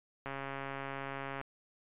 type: click train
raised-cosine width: 0.5 ms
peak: -25 dBFS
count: 159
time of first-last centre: 0.26-1.413 s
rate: 137 Hz
effects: resampled to 8000 Hz